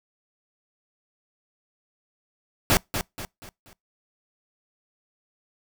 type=noise with echo; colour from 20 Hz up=pink; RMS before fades=-19 dBFS; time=2.7-2.77 s; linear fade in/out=0 ms; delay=240 ms; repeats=4; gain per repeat=-8 dB; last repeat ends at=3.73 s; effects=noise-tail reverb RT60 0.2 s tail -26 dB re dry